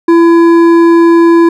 sine tone with hard clipping, 336.1 Hz, E4, 34 cents sharp, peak -4 dBFS, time 0.08-1.49 s, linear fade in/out 5 ms, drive 9 dB, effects none

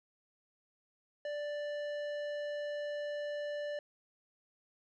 triangle tone with tanh clipping, 587.3 Hz, D5, in tune, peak -38 dBFS, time 1.25-3.79 s, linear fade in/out 2 ms, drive 17 dB, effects none

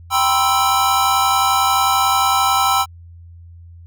square chord, C major seventh, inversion second, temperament equal with one note detuned, 784 / 975.3 / 1046.5 / 1318.5 Hz, G5 / B5 / C6 / E6, 0 / -22 / 0 / 0 cents, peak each -19 / -22 / -22 / -18 dBFS, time 0.1-2.86 s, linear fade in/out 50 ms, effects added 85 Hz sine -37 dBFS peak until 3.86 s

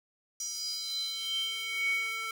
square tone with high-pass filter sweep, 447.1 Hz, A4, 28 cents sharp, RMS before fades -34 dBFS, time 0.4-2.31 s, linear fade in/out 2 ms, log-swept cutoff 5900 to 1700 Hz, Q 8.7, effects none

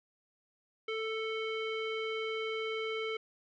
square tone with low-pass filter, 441.9 Hz, A4, 7 cents sharp, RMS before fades -36 dBFS, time 0.88-3.17 s, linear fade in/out 5 ms, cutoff 2700 Hz, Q 6.7, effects none

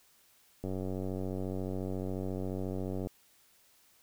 click train, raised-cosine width 2 ms, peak -24 dBFS, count 230, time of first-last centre 0.64-3.071 s, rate 94.2 Hz, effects white hiss -65 dBFS RMS until 4.02 s

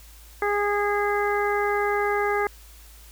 harmonic tone, 410.6 Hz, G#4, 20 cents flat, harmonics 1 / 2 / 3 / 4 / 5, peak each -24 / -27 / -29 / -30 / -31 dBFS, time 0.42-2.47 s, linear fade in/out 2 ms, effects added 54 Hz sine -46 dBFS peak until 3.11 s + white hiss -51 dBFS RMS until 3.11 s

